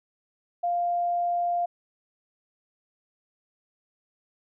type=tone; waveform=sine; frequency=698.5 Hz; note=F5; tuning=in tune; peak=-23 dBFS; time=0.63-1.66 s; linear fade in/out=10 ms; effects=none